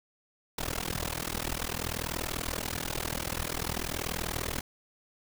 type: noise with amplitude modulation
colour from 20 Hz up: pink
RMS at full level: -30 dBFS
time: 0.58-4.61 s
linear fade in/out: 5 ms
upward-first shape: sine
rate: 40.5 Hz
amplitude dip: 100%
effects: none